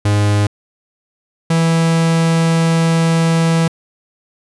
45% pulse tone pair in turn, 103.3 / 164.5 Hz, G#2 / E3, -9 / -3 cents, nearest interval minor sixth, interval 806 cents, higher second, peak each -11 dBFS, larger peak neither, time 0.05-0.47 / 1.5-3.68 s, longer second, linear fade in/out 5 ms, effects resampled to 24000 Hz

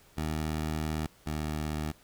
15% pulse tone pair in turn, 77.78 / 76.53 Hz, D#2 / D#2, 0 / -28 cents, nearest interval unison, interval 28 cents, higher first, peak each -24 / -25 dBFS, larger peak first, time 0.17-1.07 / 1.26-1.92 s, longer first, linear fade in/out 10 ms, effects pink hiss -60 dBFS RMS until 2.03 s

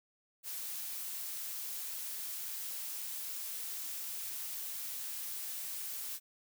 blue noise, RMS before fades -41 dBFS, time 0.43-6.2 s, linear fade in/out 50 ms, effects none

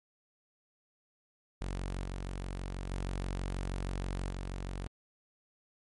sawtooth tone with level steps, 46.25 Hz, F#1, in tune, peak -31 / -33 / -30 / -33 dBFS, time 1.61-4.87 s, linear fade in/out 0 ms, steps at 2.04 / 2.9 / 4.3 s, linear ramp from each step 5 ms, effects MP3 48 kbps

